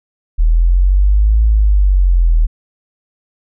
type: linear two-way sweep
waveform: sine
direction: up then down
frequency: 38.89 to 54.9 to 38.89 Hz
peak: -7 dBFS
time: 0.38-2.47 s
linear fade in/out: 20 ms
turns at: 1.43 s
effects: none